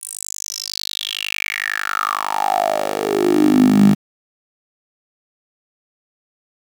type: tone with high-pass filter sweep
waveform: 10% pulse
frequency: 51 Hz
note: G#1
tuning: 31 cents flat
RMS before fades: -18 dBFS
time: 0.01-3.95 s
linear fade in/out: 20 ms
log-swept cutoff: 9700 to 180 Hz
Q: 8
effects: 7-bit